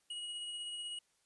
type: tone with tremolo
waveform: square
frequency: 2900 Hz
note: F#7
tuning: 35 cents flat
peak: -40 dBFS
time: 0.1-0.99 s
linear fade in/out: 5 ms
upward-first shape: sine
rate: 16 Hz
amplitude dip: 25%
effects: white hiss -75 dBFS RMS until 1.25 s + resampled to 24000 Hz